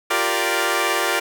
10% pulse chord, G minor seventh, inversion third, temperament equal, 349.2 / 392 / 466.2 / 587.3 Hz, F4 / G4 / Bb4 / D5, 0 / 0 / 0 / 0 cents, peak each -16 dBFS, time 0.1-1.2 s, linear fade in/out 10 ms, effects none

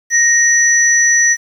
sine tone pair together, 1864.7 / 5920 Hz, A#6 / F#8, 0 / 0 cents, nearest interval octave + minor sixth, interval 2000 cents, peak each -11 dBFS, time 0.1-1.37 s, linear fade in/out 50 ms, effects 7-bit

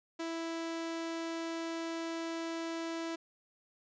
sawtooth tone, 330 Hz, E4, 2 cents sharp, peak -32 dBFS, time 0.19-3.16 s, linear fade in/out 10 ms, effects resampled to 16000 Hz

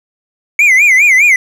triangle tone with vibrato, 2217 Hz, C#7, in tune, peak -3 dBFS, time 0.59-1.36 s, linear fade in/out 2 ms, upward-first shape sine, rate 4.9 Hz, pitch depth 180 cents each way, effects none

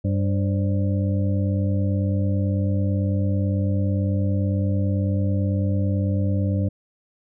harmonic tone with a mistuned harmonic, 98 Hz, G2, in tune, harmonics 1 / 2 / 3 / 5 / 6, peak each -20 / -26 / -30 / -34 / -36 dBFS, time 0.04-6.69 s, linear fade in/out 10 ms, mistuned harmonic 5, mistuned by +99 cents, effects none

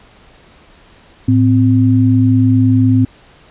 sine tone pair together, 108.69 / 258.5 Hz, A2 / C4, -21 / -21 cents, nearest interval octave + minor third, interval 1500 cents, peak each -10 dBFS, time 1.28-3.05 s, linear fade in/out 5 ms, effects pink hiss -45 dBFS RMS until 3.5 s + resampled to 8000 Hz

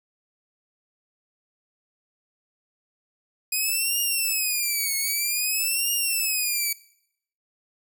5% pulse tone with vibrato, 2489 Hz, D#7, in tune, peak -14 dBFS, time 3.52-6.73 s, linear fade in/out 5 ms, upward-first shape triangle, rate 0.52 Hz, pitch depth 230 cents each way, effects noise-tail reverb RT60 0.7 s tail -20 dB re dry

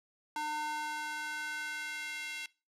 square tone with high-pass filter sweep, 302.4 Hz, D#4, 49 cents flat, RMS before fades -38 dBFS, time 0.36-2.46 s, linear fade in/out 2 ms, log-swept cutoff 790 to 2400 Hz, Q 2.4, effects noise-tail reverb RT60 0.3 s tail -21 dB re dry + low-pass 11000 Hz 12 dB/octave

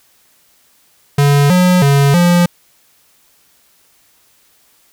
square tone with pitch steps, 142.7 / 181 / 140.5 / 174.9 Hz, D3 / F#3 / C#3 / F3, -49 / -38 / +24 / +3 cents, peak -8 dBFS, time 1.18-2.46 s, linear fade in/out 5 ms, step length 320 ms, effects white hiss -53 dBFS RMS until 4.92 s

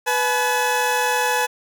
20% pulse tone pair together, 493.9 / 854.2 Hz, B4 / G#5, 0 / +48 cents, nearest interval major sixth, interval 948 cents, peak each -17 / -15 dBFS, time 0.06-1.47 s, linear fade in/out 20 ms, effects none

